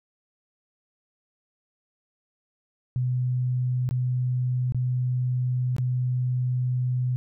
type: tone with dropouts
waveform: sine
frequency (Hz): 125.7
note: B2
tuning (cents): +31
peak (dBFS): -22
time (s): 2.96-7.16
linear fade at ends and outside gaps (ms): 0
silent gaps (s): 3.89-3.91 / 4.722-4.746 / 5.765-5.783
effects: none